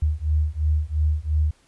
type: beating tone pair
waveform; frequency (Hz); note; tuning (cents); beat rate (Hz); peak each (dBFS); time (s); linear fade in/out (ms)
sine; 75 / 77.9; D2 / D#2; +37 / +3; 2.9; -22 / -22; 0.02-1.51; 5
effects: pink hiss -60 dBFS RMS until 1.67 s + resampled to 24000 Hz